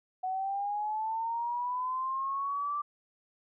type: linear sweep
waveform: sine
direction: up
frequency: 740 to 1177 Hz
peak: -30 dBFS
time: 0.23-2.82 s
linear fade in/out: 10 ms
effects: none